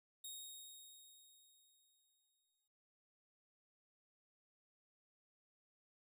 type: tone with exponential decay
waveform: 15% pulse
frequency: 3744 Hz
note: A#7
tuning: 7 cents sharp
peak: -40 dBFS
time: 0.24-2.68 s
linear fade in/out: 5 ms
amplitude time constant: 530 ms
effects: noise-tail reverb RT60 0.3 s tail -20 dB re dry